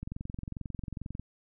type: click train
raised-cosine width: 5 ms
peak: -25 dBFS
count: 27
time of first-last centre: 0.03-1.196 s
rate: 22.3 Hz
effects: none